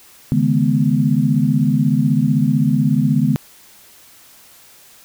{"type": "tone cluster", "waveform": "sine", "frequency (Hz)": [140.9, 157, 212.6, 247.7], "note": ["C#3", "D#3", "G#3", "B3"], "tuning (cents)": [29, 16, 41, 5], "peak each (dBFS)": -18, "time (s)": [0.32, 3.36], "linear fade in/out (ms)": 0, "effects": ["white hiss -46 dBFS RMS until 5.04 s"]}